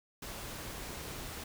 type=noise; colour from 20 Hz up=pink; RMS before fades=-43 dBFS; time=0.22-1.44 s; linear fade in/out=5 ms; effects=none